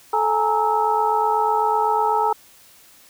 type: tone cluster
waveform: sine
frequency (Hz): 435.2 / 834 / 922 / 1302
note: A4 / G#5 / A#5 / E6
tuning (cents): -19 / +7 / -19 / -22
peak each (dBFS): -24 / -21 / -20 / -25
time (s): 0.13-2.33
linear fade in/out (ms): 5
effects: white hiss -50 dBFS RMS until 3.09 s